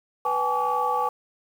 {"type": "tone cluster", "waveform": "sine", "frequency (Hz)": [493.6, 790, 852, 1146], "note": ["B4", "G5", "G#5", "D6"], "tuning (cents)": [-1, 13, 44, -43], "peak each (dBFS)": [-29, -28, -25, -25], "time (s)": [0.25, 1.09], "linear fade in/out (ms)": 5, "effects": ["tanh soft clip ceiling -13 dBFS", "8-bit"]}